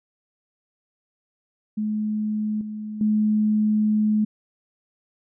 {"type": "tone with level steps", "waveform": "sine", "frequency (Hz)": 213.3, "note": "G#3", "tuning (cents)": 46, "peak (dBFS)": [-22, -29, -17], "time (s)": [1.77, 4.25], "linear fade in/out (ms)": 10, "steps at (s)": [2.61, 3.01], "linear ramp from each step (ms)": 2, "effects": []}